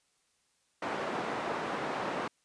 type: band-pass noise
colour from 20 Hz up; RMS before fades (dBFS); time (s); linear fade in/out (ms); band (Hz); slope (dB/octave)
white; -35; 0.82-2.28; 5; 210 to 1100; 12
effects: white hiss -73 dBFS RMS until 2.44 s + resampled to 22050 Hz